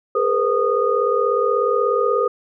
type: tone cluster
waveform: sine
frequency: 411.4 / 467.8 / 508 / 1233 Hz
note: G#4 / A#4 / B4 / D#6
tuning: -16 / +6 / +49 / -16 cents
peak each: -21 dBFS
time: 0.15-2.28 s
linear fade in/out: 5 ms
effects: none